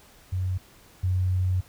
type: tone pair in turn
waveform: sine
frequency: 92.5 / 92.07 Hz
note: F#2 / F#2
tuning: 0 / -8 cents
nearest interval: unison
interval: 8 cents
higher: first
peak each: -24 / -21 dBFS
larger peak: second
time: 0.32-0.58 / 1.03-1.61 s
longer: second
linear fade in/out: 10 ms
effects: pink hiss -54 dBFS RMS until 1.68 s